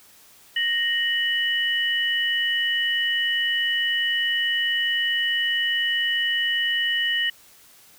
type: tone pair together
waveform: sine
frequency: 1864.7 / 2960 Hz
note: A#6 / F#7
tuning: 0 / 0 cents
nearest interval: minor sixth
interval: 800 cents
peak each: -23 dBFS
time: 0.56-7.3 s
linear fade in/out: 5 ms
effects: white hiss -52 dBFS RMS until 7.98 s